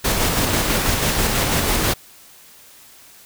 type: noise with tremolo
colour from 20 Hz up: pink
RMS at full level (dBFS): -18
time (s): 0.04-1.94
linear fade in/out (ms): 10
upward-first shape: square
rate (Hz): 6.1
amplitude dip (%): 25
effects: white hiss -46 dBFS RMS until 3.25 s